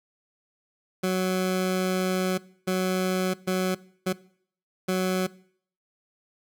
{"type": "tone bursts at uneven times", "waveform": "20% pulse", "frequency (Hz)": 185.5, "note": "F#3", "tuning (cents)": 5, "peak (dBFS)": -18, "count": 5, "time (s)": [[1.03, 2.38], [2.67, 3.34], [3.47, 3.75], [4.06, 4.13], [4.88, 5.27]], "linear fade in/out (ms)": 10, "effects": ["noise-tail reverb RT60 0.6 s tail -21 dB re dry"]}